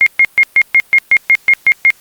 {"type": "tone bursts", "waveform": "sine", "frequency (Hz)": 2137, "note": "C7", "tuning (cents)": 36, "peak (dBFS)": -4, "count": 11, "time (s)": [0.01, 1.904], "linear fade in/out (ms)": 0, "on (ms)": 54, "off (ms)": 130, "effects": ["white hiss -46 dBFS RMS until 2 s", "Opus 48 kbps"]}